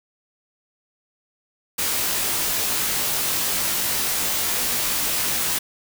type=noise with comb filter; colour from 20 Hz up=white; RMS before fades=-23 dBFS; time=1.78-5.59 s; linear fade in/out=10 ms; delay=19 ms; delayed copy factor=-1; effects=none